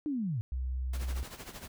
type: linear sweep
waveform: sine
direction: down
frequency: 311.1 to 99.9 Hz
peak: -30 dBFS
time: 0.06-0.41 s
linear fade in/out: 0 ms
type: tone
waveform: sine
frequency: 63.9 Hz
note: C2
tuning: 40 cents flat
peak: -31 dBFS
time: 0.52-1.23 s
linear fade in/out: 0 ms
type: noise with tremolo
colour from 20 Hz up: pink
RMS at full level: -43 dBFS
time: 0.93-1.68 s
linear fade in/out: 5 ms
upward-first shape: sine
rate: 13 Hz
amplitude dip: 70%
effects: none